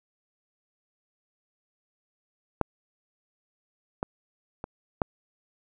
clicks, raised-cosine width 1 ms, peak -8 / -14 / -20 / -9 dBFS, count 4, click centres 2.613 / 4.029 / 4.641 / 5.018 s, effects none

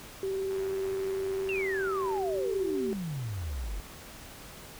sine tone with vibrato, 385.5 Hz, G4, 29 cents flat, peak -29 dBFS, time 0.23-2.93 s, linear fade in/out 0 ms, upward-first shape sine, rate 20 Hz, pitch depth 21 cents each way
click train, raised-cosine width 0.5 ms, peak -32 dBFS, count 160, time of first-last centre 0.51-2.177 s, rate 95.4 Hz
sine exponential sweep, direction down, 2794 to 43.94 Hz, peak -32 dBFS, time 1.49-3.8 s, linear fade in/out 0 ms
effects pink hiss -47 dBFS RMS until 4.79 s

